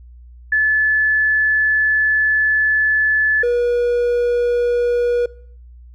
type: tone pair in turn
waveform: sine / triangle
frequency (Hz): 1730 / 482.1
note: A6 / B4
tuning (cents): -30 / -42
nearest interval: octave + minor seventh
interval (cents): 2212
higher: first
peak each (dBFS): -12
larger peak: neither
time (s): 0.52-3.43 / 3.43-5.26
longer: first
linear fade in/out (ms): 5
effects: noise-tail reverb RT60 0.6 s tail -23 dB re dry + added 60 Hz sine -38 dBFS peak until 5.94 s